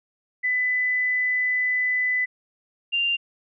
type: tone pair in turn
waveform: sine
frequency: 2000 / 2788 Hz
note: B6 / F7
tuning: +21 / -4 cents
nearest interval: tritone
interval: 575 cents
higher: second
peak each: -20 / -20 dBFS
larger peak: neither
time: 0.43-2.26 / 2.92-3.17 s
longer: first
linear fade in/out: 20 ms
effects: none